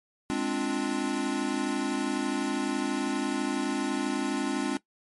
square chord, D half-diminished seventh, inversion second, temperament equal, 207.7 / 261.6 / 293.7 / 349.2 Hz, Ab3 / C4 / D4 / F4, 0 / 0 / 0 / 0 cents, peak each -36 / -32 / -31 / -35 dBFS, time 0.3-4.77 s, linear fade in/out 0 ms, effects noise-tail reverb RT60 0.1 s tail -18 dB re dry + MP3 48 kbps

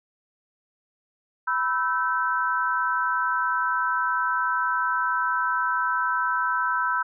sine chord, E minor, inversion second, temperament equal with one note detuned, 987.8 / 1318.5 / 1538.4 Hz, B5 / E6 / G6, 0 / 0 / -33 cents, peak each -26 dBFS, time 1.47-7.03 s, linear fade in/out 10 ms, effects none

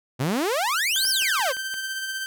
sawtooth exponential two-way sweep, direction up then down, 118.5 to 5710 to 478.1 Hz, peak -18 dBFS, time 0.19-1.53 s, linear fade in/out 20 ms, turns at 1.09 s
sawtooth tone with tremolo, 1557 Hz, G6, 12 cents flat, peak -23 dBFS, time 0.96-2.26 s, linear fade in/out 0 ms, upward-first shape sine, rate 16 Hz, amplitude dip 35%
click train, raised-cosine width 0.3 ms, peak -24 dBFS, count 5, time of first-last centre 1.05-1.741 s, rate 5.79 Hz
effects none

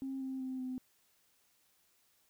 sine tone with pitch steps, 267.8 / 263.8 / 259.9 / 256 Hz, C4 / C4 / C4 / C4, +40 / +14 / -11 / -38 cents, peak -36 dBFS, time 0.02-0.78 s, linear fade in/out 0 ms, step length 190 ms, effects tanh soft clip ceiling -32 dBFS + white hiss -72 dBFS RMS until 2.29 s

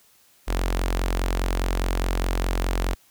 sawtooth tone with notch filter, 44.86 Hz, F1, 47 cents sharp, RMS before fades -24 dBFS, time 0.47-2.95 s, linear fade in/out 20 ms, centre 130 Hz, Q 0.56, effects white hiss -58 dBFS RMS until 3.1 s

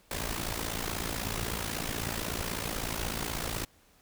pink noise with amplitude modulation, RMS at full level -31 dBFS, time 0.11-3.65 s, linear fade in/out 2 ms, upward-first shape sine, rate 56.2 Hz, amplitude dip 75%, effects pink hiss -63 dBFS RMS until 4.01 s

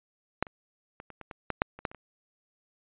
clicks, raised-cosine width 0.5 ms, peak -10 / -29 / -27 / -30 / -27 / -25 / -14 / -6 / -29 / -14 / -30 / -30 dBFS, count 12, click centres 0.426 / 0.468 / 1.001 / 1.103 / 1.213 / 1.312 / 1.503 / 1.619 / 1.79 / 1.852 / 1.915 / 1.947 s, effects resampled to 8000 Hz

